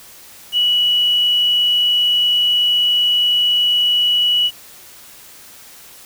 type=tone with quantisation; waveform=sine; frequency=2937 Hz; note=F#7; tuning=13 cents flat; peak=-12 dBFS; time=0.52-4.51 s; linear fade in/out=50 ms; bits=6; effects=white hiss -41 dBFS RMS until 6.05 s